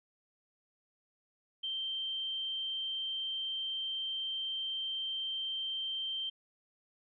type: tone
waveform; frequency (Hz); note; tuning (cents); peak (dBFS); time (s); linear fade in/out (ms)
sine; 3136; G7; 0; -34; 1.63-6.3; 10
effects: none